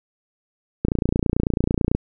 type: click train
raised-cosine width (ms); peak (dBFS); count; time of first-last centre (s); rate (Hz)
3; -6; 33; 0.85-1.95; 29.1
effects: none